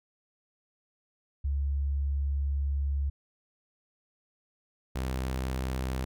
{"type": "tone pair in turn", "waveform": ["sine", "sawtooth"], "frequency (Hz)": [70, 64.64], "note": ["C#2", "C2"], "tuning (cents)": [18, -20], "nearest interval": "minor second", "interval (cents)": 138, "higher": "first", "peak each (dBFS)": -26, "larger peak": "neither", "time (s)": [[1.44, 3.1], [4.95, 6.05]], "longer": "first", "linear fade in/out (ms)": 10, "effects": []}